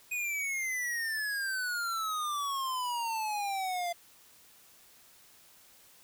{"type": "exponential sweep", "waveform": "square", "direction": "down", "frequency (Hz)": [2502, 686], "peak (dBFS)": -32, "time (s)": [0.11, 3.93], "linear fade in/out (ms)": 10, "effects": ["white hiss -59 dBFS RMS until 6.03 s"]}